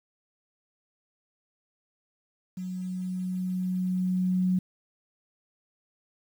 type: tone with level ramp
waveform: sine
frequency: 183.8 Hz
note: F#3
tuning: 11 cents flat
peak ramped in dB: -32 to -21 dBFS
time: 2.57-4.59 s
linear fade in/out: 5 ms
effects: 9-bit